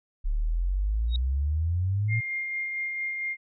sine exponential sweep, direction up, 34.65 to 115.3 Hz, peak -23 dBFS, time 0.24-2.21 s, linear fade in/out 20 ms
sine tone with exponential growth, 3789 Hz, A#7, 27 cents sharp, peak -27 dBFS, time 1.08-1.16 s, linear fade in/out 2 ms, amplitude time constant 17 ms
sine tone with tremolo, 2117 Hz, C7, 20 cents sharp, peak -27 dBFS, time 2.08-3.37 s, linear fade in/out 50 ms, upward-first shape sine, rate 4.4 Hz, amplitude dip 30%
effects none

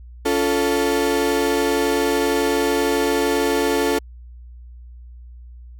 35% pulse chord, Db augmented, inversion none, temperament equal with one note detuned, 281.9 / 349.2 / 440 Hz, Db4 / F4 / A4, +29 / 0 / 0 cents, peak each -21 / -22 / -18 dBFS, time 0.25-3.99 s, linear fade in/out 10 ms, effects added 60 Hz sine -37 dBFS peak until 5.79 s

